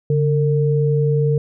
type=tone pair together; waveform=sine; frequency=143.41 / 455.3 Hz; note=D3 / A#4; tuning=-41 / -41 cents; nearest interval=octave + minor sixth; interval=2000 cents; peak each=-15 / -19 dBFS; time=0.1-1.38 s; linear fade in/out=2 ms; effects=none